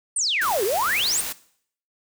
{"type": "exponential two-way sweep", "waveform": "sine", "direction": "down then up", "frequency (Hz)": [9397, 362.5, 9397], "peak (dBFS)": -20, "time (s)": [0.16, 1.21], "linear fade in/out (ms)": 5, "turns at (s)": 0.64}
{"type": "noise", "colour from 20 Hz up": "white", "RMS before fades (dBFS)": -30, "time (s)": [0.41, 1.33], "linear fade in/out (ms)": 10}
{"effects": ["noise-tail reverb RT60 0.6 s tail -18 dB re dry"]}